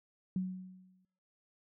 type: tone with exponential decay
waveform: sine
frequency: 185.5 Hz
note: F#3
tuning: 5 cents sharp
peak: -29 dBFS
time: 0.36-1.05 s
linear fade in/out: 2 ms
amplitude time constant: 150 ms
effects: noise-tail reverb RT60 0.8 s tail -23 dB re dry